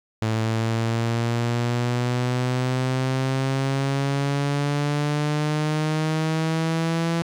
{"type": "exponential sweep", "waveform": "sawtooth", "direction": "up", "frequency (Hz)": [110, 167.9], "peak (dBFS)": -17, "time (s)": [0.22, 7.22], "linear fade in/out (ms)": 0, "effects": ["low-pass 7000 Hz 12 dB/octave", "9-bit"]}